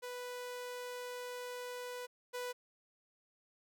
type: tone pair in turn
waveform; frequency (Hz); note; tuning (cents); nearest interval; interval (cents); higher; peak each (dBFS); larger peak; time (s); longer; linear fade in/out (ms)
sawtooth; 493.9 / 493.9; B4 / B4; 0 / 0; unison; 0; neither; -38 / -35; second; 0.02-2.07 / 2.33-2.53; first; 20
effects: none